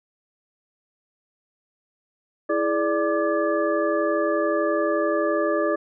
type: tone cluster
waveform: sine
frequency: 329.6 / 421.2 / 588 / 1181 / 1706 Hz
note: E4 / G#4 / D5 / D6 / G#6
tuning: 0 / +24 / +2 / +9 / +46 cents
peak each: -25 / -27 / -23 / -28 / -32 dBFS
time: 2.49-5.76 s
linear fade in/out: 10 ms
effects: none